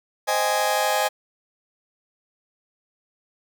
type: chord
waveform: sawtooth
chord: Ab major seventh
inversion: first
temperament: just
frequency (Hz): 519.1 / 623 / 778.7 / 830.6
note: C5 / Eb5 / G5 / Ab5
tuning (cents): -14 / +2 / -12 / 0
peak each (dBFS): -23 / -21 / -25 / -19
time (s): 0.27-1.09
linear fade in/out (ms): 20
effects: none